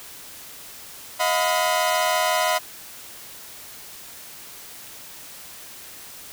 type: tone cluster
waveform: sawtooth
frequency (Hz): 630 / 716 / 1005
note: D#5 / F5 / B5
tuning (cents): +21 / +43 / +30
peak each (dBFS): -20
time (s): 1.19-2.59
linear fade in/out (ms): 20
effects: white hiss -41 dBFS RMS until 6.32 s